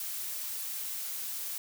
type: noise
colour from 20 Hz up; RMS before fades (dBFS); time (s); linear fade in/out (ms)
blue; -37; 0-1.58; 2
effects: none